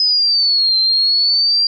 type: exponential two-way sweep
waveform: sine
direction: down then up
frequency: 5080 to 4110 to 4770 Hz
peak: -11 dBFS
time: 0-1.67 s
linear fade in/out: 2 ms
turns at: 0.78 s
effects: none